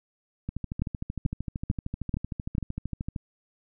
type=two click trains; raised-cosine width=5 ms; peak=-19 / -13 dBFS; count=36 / 5; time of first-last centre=0.49-3.162 / 0.82-2.582 s; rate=13.1 / 2.27 Hz; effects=none